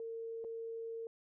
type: tone with dropouts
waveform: sine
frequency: 455.6 Hz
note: A#4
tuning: 40 cents flat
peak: -40 dBFS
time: 0-1.07 s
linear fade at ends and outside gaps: 1 ms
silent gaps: 0.442-0.447 s
effects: none